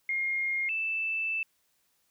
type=tone pair in turn; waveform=sine; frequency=2133 / 2643 Hz; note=C7 / E7; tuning=+33 / +4 cents; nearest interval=major third; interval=371 cents; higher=second; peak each=-27 / -28 dBFS; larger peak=first; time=0.09-0.69 / 0.69-1.43 s; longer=second; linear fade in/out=2 ms; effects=white hiss -72 dBFS RMS until 2.1 s